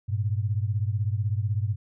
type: beating tone pair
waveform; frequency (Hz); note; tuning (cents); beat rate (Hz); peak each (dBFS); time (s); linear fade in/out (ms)
sine; 100 / 116; G2 / A#2; +35 / -8; 16; -25 / -28; 0.08-1.76; 20
effects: none